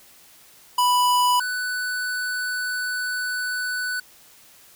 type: tone pair in turn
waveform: square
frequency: 988 / 1492.3 Hz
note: B5 / F#6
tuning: 0 / +14 cents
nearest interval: perfect fifth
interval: 714 cents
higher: second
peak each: -17 / -25 dBFS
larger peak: first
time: 0.78-1.4 / 1.4-4 s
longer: second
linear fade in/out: 5 ms
effects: white hiss -51 dBFS RMS until 4.75 s